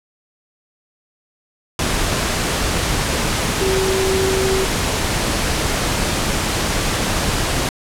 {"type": "tone in noise", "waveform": "sine", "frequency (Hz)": 381.9, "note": "G4", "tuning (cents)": -45, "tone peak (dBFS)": -17, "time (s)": [3.61, 4.65], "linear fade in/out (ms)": 2, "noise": "pink", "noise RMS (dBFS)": -19, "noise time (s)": [1.79, 7.69], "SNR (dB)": -1, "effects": ["low-pass 10000 Hz 12 dB/octave"]}